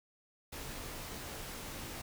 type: noise with comb filter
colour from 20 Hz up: pink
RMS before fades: -44 dBFS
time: 0.52-2.02 s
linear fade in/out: 10 ms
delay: 19 ms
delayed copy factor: -0.55
effects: none